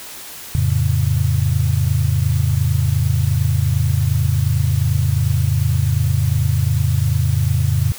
sine chord, F augmented, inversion none, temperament equal, 87.31 / 110 / 138.59 Hz, F2 / A2 / C#3, 0 / 0 / 0 cents, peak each -18 dBFS, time 0.55-7.92 s, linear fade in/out 0 ms, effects white hiss -34 dBFS RMS until 7.98 s

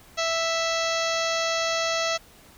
harmonic tone with a mistuned harmonic, 659.3 Hz, E5, in tune, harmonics 1 / 2 / 3 / 4 / 5 / 6 / 7 / 8 / 9 / 10, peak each -27 / -30 / -32 / -33 / -34 / -35 / -35 / -36 / -37 / -37 dBFS, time 0.17-2.18 s, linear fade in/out 20 ms, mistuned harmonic 7, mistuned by -76 cents, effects pink hiss -52 dBFS RMS until 2.57 s

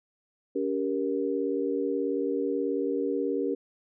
sine chord, G diminished, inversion second, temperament just, 282.2 / 392 / 470.4 Hz, Db4 / G4 / Bb4, +31 / 0 / +16 cents, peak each -30 dBFS, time 0.55-3.55 s, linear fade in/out 10 ms, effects none

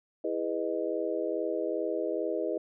sine chord, E major seventh, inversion none, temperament just, 329.6 / 412 / 494.4 / 618.1 Hz, E4 / G#4 / B4 / D#5, 0 / -14 / +2 / -12 cents, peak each -34 dBFS, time 0.24-2.58 s, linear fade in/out 5 ms, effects none

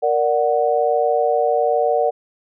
sine chord, Bb augmented, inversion none, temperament equal, 466.2 / 587.3 / 740 Hz, Bb4 / D5 / F#5, 0 / 0 / 0 cents, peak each -19 dBFS, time 0.02-2.11 s, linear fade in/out 20 ms, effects none

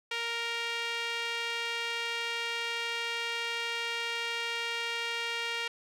sawtooth tone with band-pass filter, 466.2 Hz, A#4, in tune, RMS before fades -34 dBFS, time 0.11-5.68 s, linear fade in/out 5 ms, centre 2700 Hz, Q 1.7, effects none

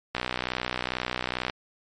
click train, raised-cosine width 0.3 ms, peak -11 dBFS, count 85, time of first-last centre 0.15-1.498 s, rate 62.3 Hz, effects MP3 48 kbps

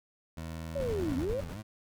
20% pulse tone, 81.3 Hz, E2, 23 cents flat, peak -33 dBFS, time 0.37-1.25 s, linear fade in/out 5 ms
sine linear two-way sweep, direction down then up, 579 to 246.9 to 579 Hz, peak -30 dBFS, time 0.75-1.41 s, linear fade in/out 10 ms, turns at 1.16 s
brown noise with tremolo, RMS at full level -38 dBFS, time 0.79-1.6 s, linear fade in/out 20 ms, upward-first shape square, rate 10 Hz, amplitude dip 80%
25% pulse tone with vibrato, 94 Hz, F#2, 28 cents sharp, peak -36 dBFS, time 0.79-1.63 s, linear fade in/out 20 ms, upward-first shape sine, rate 4 Hz, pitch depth 250 cents each way
effects none

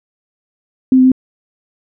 sine tone with pitch steps, 259.7 / 256.9 / 259.2 Hz, C4 / C4 / C4, -13 / -32 / -16 cents, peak -5 dBFS, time 0.92-1.118 s, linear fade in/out 2 ms, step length 66 ms, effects none

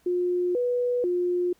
sine tone with pitch steps, 356.8 / 490.3 / 355.5 Hz, F4 / B4 / F4, +37 / -13 / +31 cents, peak -22 dBFS, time 0.06-1.53 s, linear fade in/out 5 ms, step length 490 ms, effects pink hiss -64 dBFS RMS until 1.59 s

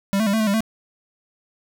square tone with pitch steps, 197.2 / 220.9 / 198.9 / 221.9 / 217.2 / 198.8 / 222.4 Hz, G3 / A3 / G3 / A3 / A3 / G3 / A3, +11 / +7 / +25 / +15 / -22 / +25 / +19 cents, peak -18 dBFS, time 0.13-0.606 s, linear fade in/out 0 ms, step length 68 ms, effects none

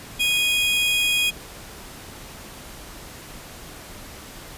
45% pulse tone pair together, 2482 / 3289 Hz, D#7 / G#7, -5 / -18 cents, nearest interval perfect fourth, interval 487 cents, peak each -21 dBFS, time 0.19-1.31 s, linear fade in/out 20 ms, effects pink hiss -40 dBFS RMS until 4.57 s + resampled to 32000 Hz

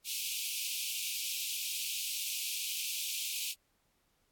pink high-pass noise, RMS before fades -37 dBFS, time 0.04-3.55 s, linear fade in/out 50 ms, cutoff 2400 Hz, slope 96 dB/octave, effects pink hiss -75 dBFS RMS until 4.31 s + AAC 64 kbps

